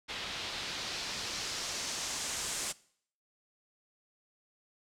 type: noise with low-pass filter sweep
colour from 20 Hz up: white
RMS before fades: -38 dBFS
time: 0.08-2.73 s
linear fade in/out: 20 ms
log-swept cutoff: 3500 to 8200 Hz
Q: 1.5
effects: noise-tail reverb RT60 0.6 s tail -21 dB re dry